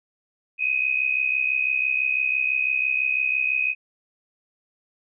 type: tone pair together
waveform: sine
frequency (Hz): 2487 / 2553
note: D#7 / D#7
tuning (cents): -1 / +44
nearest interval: unison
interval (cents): 45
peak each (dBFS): -23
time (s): 0.58-3.75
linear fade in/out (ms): 50
effects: none